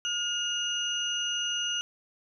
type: tone cluster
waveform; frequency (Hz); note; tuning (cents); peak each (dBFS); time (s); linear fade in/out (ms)
sine; 1429 / 2858 / 6070; F6 / F7 / F#8; +39 / +39 / +43; -36 / -29 / -36; 0.05-1.81; 0
effects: none